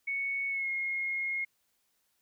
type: tone with pitch glide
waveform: sine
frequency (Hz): 2217 to 2151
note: C#7 to C7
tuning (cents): 0 to +47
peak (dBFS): -30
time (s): 0.07-1.45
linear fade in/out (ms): 10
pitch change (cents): -53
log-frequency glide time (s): 0.49-0.69
effects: white hiss -75 dBFS RMS until 2.21 s